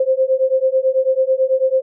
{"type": "beating tone pair", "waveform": "sine", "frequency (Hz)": [520, 529.1], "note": ["C5", "C5"], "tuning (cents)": [-11, 19], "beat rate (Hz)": 9.1, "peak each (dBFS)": -16, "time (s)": [0, 1.82], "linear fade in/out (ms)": 5, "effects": []}